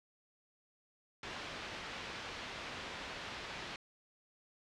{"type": "low-pass noise", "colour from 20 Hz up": "white", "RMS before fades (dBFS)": -45, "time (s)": [1.23, 3.76], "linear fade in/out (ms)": 2, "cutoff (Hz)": 3200, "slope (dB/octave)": 12, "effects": ["low-pass 6000 Hz 12 dB/octave"]}